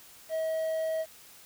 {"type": "tone with quantisation", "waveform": "triangle", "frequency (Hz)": 640, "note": "D#5", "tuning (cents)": 49, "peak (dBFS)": -26, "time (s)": [0.29, 1.06], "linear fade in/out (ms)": 50, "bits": 9, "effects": ["white hiss -53 dBFS RMS until 1.45 s"]}